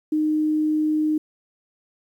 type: tone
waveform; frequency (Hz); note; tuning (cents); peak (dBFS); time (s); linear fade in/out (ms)
sine; 307.6; D#4; -20; -18; 0.12-1.18; 5
effects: 9-bit